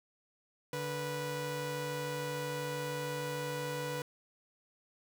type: tone pair together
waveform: sawtooth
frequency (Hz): 145.83 / 490.5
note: D3 / B4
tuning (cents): -12 / -12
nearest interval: octave + major sixth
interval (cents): 2100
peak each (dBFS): -36 / -33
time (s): 0.73-4.02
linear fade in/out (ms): 2
effects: none